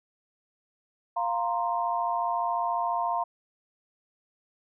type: chord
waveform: sine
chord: F suspended fourth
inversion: none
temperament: equal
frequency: 698.5 / 932.3 / 1046.5 Hz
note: F5 / Bb5 / C6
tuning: 0 / 0 / 0 cents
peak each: -29 / -29 / -31 dBFS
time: 1.16-3.24 s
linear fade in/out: 10 ms
effects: none